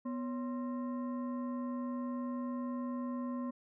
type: tone with frequency modulation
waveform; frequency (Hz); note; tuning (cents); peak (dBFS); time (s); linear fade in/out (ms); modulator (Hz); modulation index
sine; 246.9; B3; 0; -35; 0.05-3.51; 10; 803; 0.56
effects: none